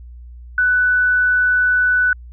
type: tone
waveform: sine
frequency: 1490 Hz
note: F#6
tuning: 12 cents sharp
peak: -12 dBFS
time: 0.58-2.13 s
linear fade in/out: 2 ms
effects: added 60 Hz sine -34 dBFS peak until 2.32 s